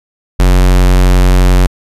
square tone, 45.72 Hz, F#1, 20 cents flat, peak -5 dBFS, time 0.39-1.67 s, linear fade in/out 10 ms, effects resampled to 32000 Hz

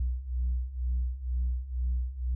sine beating tone pair, 60.8 / 62.9 Hz, B1 / B1, -26 / +32 cents, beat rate 2.1 Hz, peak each -31 / -28 dBFS, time 0-2.35 s, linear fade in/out 5 ms, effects tanh soft clip ceiling -23 dBFS

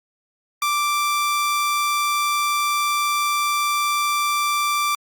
sawtooth tone, 1174.7 Hz, D6, in tune, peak -15 dBFS, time 0.62-4.95 s, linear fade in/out 2 ms, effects Opus 48 kbps

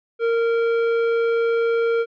sine tone with tanh clipping, 462.1 Hz, A#4, 15 cents flat, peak -19 dBFS, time 0.19-2.06 s, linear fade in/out 50 ms, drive 14 dB, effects low-pass 3000 Hz 12 dB/octave

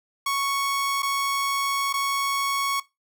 sawtooth tone with dropouts, 1108.7 Hz, C#6, in tune, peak -19 dBFS, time 0.26-2.8 s, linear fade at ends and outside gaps 5 ms, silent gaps 1.022-1.029 / 1.928-1.938 s, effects noise-tail reverb RT60 0.2 s tail -18 dB re dry

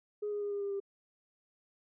sine tone with pitch steps, 416.8 / 412.7 / 408.7 / 404.7 / 400.7 / 396.8 Hz, G#4 / G#4 / G#4 / G#4 / G4 / G4, +6 / -11 / -28 / -45 / +38 / +21 cents, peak -32 dBFS, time 0.22-0.802 s, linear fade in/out 10 ms, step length 97 ms, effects tanh soft clip ceiling -29 dBFS

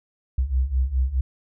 sine beating tone pair, 62 / 66.8 Hz, B1 / C2, +7 / +36 cents, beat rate 4.8 Hz, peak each -24 / -21 dBFS, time 0.38-1.21 s, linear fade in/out 5 ms, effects none

